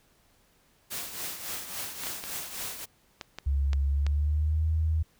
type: noise with tremolo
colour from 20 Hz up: white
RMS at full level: -34 dBFS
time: 0.9-2.86 s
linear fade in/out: 20 ms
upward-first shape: triangle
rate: 3.6 Hz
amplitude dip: 65%
type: clicks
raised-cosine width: 0.2 ms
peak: -19 dBFS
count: 7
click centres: 2.036 / 2.069 / 2.239 / 3.212 / 3.386 / 3.732 / 4.066 s
type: tone with pitch glide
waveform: sine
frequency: 69.5 to 79.37 Hz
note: C#2 to D#2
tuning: +5 to +35 cents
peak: -23 dBFS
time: 3.46-5.03 s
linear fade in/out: 10 ms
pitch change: +230 cents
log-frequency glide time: 3.87-4.67 s
effects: pink hiss -65 dBFS RMS until 5.19 s